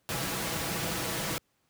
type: noise with comb filter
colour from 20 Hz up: pink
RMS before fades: -32 dBFS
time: 0.09-1.38 s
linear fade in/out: 0 ms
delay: 6.1 ms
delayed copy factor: +0.5
effects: pink hiss -73 dBFS RMS until 1.69 s + high-pass 80 Hz 12 dB/octave